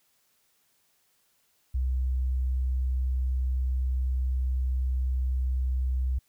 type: tone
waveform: sine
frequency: 64 Hz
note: C2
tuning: 38 cents flat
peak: -24 dBFS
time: 1.74-6.19 s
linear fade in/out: 10 ms
effects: white hiss -69 dBFS RMS until 6.28 s